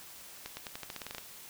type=accelerating click train; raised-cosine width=0.2 ms; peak=-22 dBFS; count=12; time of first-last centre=0.46-1.182 s; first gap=110 ms; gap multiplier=0.89; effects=white hiss -50 dBFS RMS until 1.49 s